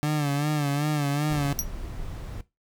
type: tone with vibrato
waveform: 30% pulse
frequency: 146.5 Hz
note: D3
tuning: 4 cents flat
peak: -20 dBFS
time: 0.03-1.53 s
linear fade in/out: 0 ms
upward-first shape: sine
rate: 2.6 Hz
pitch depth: 68 cents each way
type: noise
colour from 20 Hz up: brown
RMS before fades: -35 dBFS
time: 1.3-2.41 s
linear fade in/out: 2 ms
type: tone with exponential decay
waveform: sawtooth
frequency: 5780 Hz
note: F#8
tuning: 41 cents flat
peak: -16 dBFS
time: 1.59-1.66 s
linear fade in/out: 0 ms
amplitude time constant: 15 ms
effects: noise-tail reverb RT60 0.2 s tail -17 dB re dry